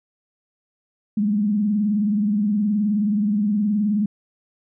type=tone with vibrato; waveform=sine; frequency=207.7 Hz; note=G#3; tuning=in tune; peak=-17 dBFS; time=1.17-4.06 s; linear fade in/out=5 ms; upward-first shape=triangle; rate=19 Hz; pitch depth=110 cents each way; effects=none